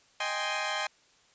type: chord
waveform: 15% pulse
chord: Ab major seventh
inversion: second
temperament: equal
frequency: 622.3 / 784 / 830.6 / 1046.5 Hz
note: Eb5 / G5 / Ab5 / C6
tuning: 0 / 0 / 0 / 0 cents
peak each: -29 dBFS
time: 0.2-0.87 s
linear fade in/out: 5 ms
effects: white hiss -63 dBFS RMS until 1.34 s + resampled to 16000 Hz